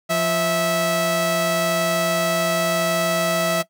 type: tone pair together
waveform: sawtooth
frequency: 173.46 / 653 Hz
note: F3 / E5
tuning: -11 / -17 cents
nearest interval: octave + major seventh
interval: 2294 cents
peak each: -21 / -15 dBFS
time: 0.09-3.63 s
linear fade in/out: 20 ms
effects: noise-tail reverb RT60 0.1 s tail -17 dB re dry